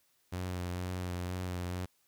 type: tone with vibrato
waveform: sawtooth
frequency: 90.1 Hz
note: F#2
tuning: 45 cents flat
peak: -31 dBFS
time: 0.32-1.86 s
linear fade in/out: 10 ms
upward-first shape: sine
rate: 2.1 Hz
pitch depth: 24 cents each way
effects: white hiss -72 dBFS RMS until 2.07 s